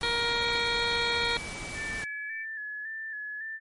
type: noise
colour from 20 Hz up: pink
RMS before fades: -39 dBFS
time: 0.01-2.04 s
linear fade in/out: 0 ms
type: harmonic tone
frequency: 470.6 Hz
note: A#4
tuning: 16 cents sharp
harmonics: 1 / 2 / 3 / 4 / 5 / 7 / 8 / 9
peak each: -34 / -34 / -34 / -34 / -34 / -34 / -34 / -34 dBFS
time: 0.03-1.37 s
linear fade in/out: 0 ms
type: tone with tremolo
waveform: sine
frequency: 2300 Hz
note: D7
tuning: 37 cents flat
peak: -36 dBFS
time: 0.39-2.46 s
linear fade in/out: 50 ms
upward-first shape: sine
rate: 1.5 Hz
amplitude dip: 40%
type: tone with vibrato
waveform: sine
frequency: 1738 Hz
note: A6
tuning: 22 cents flat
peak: -34 dBFS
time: 1.74-3.6 s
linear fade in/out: 50 ms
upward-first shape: square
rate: 1.8 Hz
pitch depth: 37 cents each way
effects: MP3 48 kbps